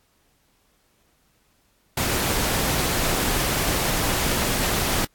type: noise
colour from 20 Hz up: pink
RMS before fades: -23 dBFS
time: 1.97-5.05 s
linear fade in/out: 5 ms
effects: pink hiss -64 dBFS RMS until 5.14 s + AAC 64 kbps